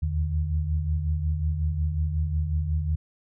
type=tone cluster; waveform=sine; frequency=74.6 / 80.1 / 150.8 Hz; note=D2 / E2 / D3; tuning=+28 / -49 / +46 cents; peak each=-32 / -24 / -31 dBFS; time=0.02-2.96 s; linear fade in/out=10 ms; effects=none